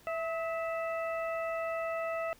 harmonic tone with a mistuned harmonic, 659.3 Hz, E5, in tune, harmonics 1 / 2 / 3 / 4, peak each -33 / -39 / -43 / -45 dBFS, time 0.07-2.33 s, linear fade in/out 0 ms, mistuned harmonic 2, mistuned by -44 cents, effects pink hiss -60 dBFS RMS until 2.39 s

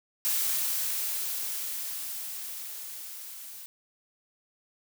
blue noise with level ramp, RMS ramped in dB -27 to -44 dBFS, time 0.25-3.66 s, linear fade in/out 0 ms, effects none

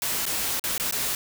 white noise with dropouts, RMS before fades -27 dBFS, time 0.02-1.15 s, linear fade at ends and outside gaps 1 ms, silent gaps 0.255-0.264 / 0.596-0.639 / 0.779-0.798 / 0.911-0.924 s, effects none

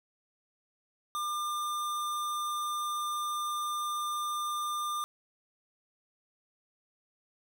square tone, 1199 Hz, D6, 36 cents sharp, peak -32 dBFS, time 1.15-5.04 s, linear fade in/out 0 ms, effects none

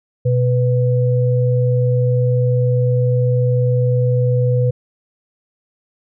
sine tone pair together, 124.29 / 496.7 Hz, B2 / B4, +11 / +10 cents, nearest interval 2 octaves, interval 2399 cents, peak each -13 / -19 dBFS, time 0.25-4.71 s, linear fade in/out 10 ms, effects none

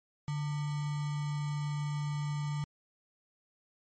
sine tone with sample-and-hold, 146.83 Hz, D3, in tune, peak -31 dBFS, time 0.28-2.64 s, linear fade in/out 0 ms, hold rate 1050 Hz, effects MP3 32 kbps

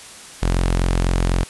sawtooth tone, 44 Hz, F1, 14 cents sharp, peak -12 dBFS, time 0.42-1.44 s, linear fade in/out 10 ms, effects white hiss -39 dBFS RMS until 1.49 s + resampled to 24000 Hz

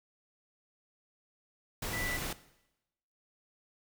sine tone in noise, 1975.5 Hz, B6, in tune, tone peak -36 dBFS, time 1.93-2.17 s, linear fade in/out 5 ms, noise pink, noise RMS -37 dBFS, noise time 1.82-2.33 s, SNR -2 dB, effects noise-tail reverb RT60 0.9 s tail -17 dB re dry

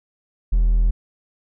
triangle tone with hard clipping, 41.2 Hz, E1, in tune, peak -14 dBFS, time 0.52-0.91 s, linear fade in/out 10 ms, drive 5 dB, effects none

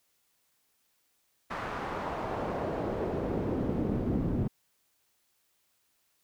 brown noise with band-pass filter sweep, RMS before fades -32 dBFS, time 1.5-4.48 s, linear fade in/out 10 ms, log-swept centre 1300 to 200 Hz, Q 1.2, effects white hiss -73 dBFS RMS until 6.23 s

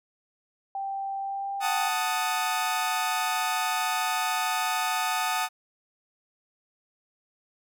sine tone with pitch glide, 784 to 793.1 Hz, G5 to G5, 0 to +20 cents, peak -29 dBFS, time 0.75-1.89 s, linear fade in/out 2 ms, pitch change +20 cents, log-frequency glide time 1.2-1.55 s
sawtooth chord, D# diminished, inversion first, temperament equal, 740 / 880 / 1244.5 Hz, F#5 / A5 / D#6, 0 / 0 / 0 cents, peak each -26 dBFS, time 1.6-5.49 s, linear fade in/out 50 ms
effects none

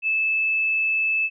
sine tone, 2619 Hz, E7, 12 cents flat, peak -19 dBFS, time 0.02-1.3 s, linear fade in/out 50 ms, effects none

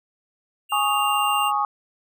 square tone, 2794 Hz, F7, in tune, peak -25 dBFS, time 0.69-1.52 s, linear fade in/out 50 ms
sine chord, Ab suspended fourth, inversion none, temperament equal, 830.6 / 1108.7 / 1244.5 Hz, Ab5 / Db6 / Eb6, 0 / 0 / 0 cents, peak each -23 / -24 / -25 dBFS, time 0.72-1.65 s, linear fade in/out 2 ms
effects none

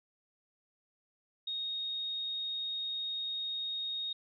sine tone, 3729 Hz, A#7, in tune, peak -34 dBFS, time 1.47-4.13 s, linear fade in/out 5 ms, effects none

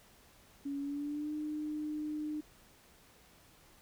sine tone with pitch glide, 281.1 to 303 Hz, C#4 to D#4, +24 to -46 cents, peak -35 dBFS, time 0.65-2.41 s, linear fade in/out 10 ms, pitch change +130 cents, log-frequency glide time 0.81-1.34 s, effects pink hiss -62 dBFS RMS until 3.81 s

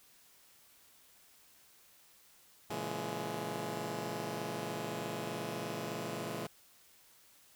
10% pulse chord, A# half-diminished seventh, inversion none, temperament just, 116.54 / 139.85 / 167.82 / 209.8 Hz, A#2 / C#3 / E3 / G#3, 0 / +16 / +31 / +18 cents, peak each -36 / -37 / -34 / -34 dBFS, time 2.7-6.47 s, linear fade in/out 5 ms, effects white hiss -63 dBFS RMS until 7.55 s

